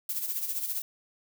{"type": "noise with tremolo", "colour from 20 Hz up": "violet", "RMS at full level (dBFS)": -30, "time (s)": [0.09, 0.82], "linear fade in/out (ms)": 2, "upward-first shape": "sine", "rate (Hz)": 15, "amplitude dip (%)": 60, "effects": []}